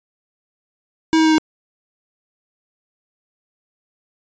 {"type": "tone with pitch steps", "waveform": "square", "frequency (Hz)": [320.7, 318.1, 315.6, 313], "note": ["E4", "D#4", "D#4", "D#4"], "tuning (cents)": [-48, 38, 25, 10], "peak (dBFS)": -12, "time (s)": [1.13, 1.382], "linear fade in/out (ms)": 0, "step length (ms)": 63, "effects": ["resampled to 16000 Hz"]}